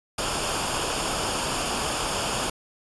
pink noise with comb filter, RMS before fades -27 dBFS, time 0.18-2.5 s, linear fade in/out 5 ms, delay 0.5 ms, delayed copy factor -0.6, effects resampled to 24000 Hz

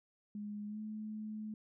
sine tone with pitch glide, 207.7 to 214.9 Hz, G#3 to A3, 0 to -41 cents, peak -40 dBFS, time 0.35-1.54 s, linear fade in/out 2 ms, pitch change +59 cents, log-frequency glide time 0.67-0.79 s, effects none

